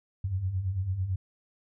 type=beating tone pair; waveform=sine; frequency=87.31 / 96.31 Hz; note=F2 / G2; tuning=0 / -30 cents; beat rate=9 Hz; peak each=-35 / -28 dBFS; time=0.24-1.16 s; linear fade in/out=5 ms; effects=none